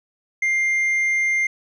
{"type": "tone with tanh clipping", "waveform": "sine", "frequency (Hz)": 2100, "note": "C7", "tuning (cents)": 6, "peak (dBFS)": -18, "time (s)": [0.42, 1.47], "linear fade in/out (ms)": 5, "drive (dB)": 3, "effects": []}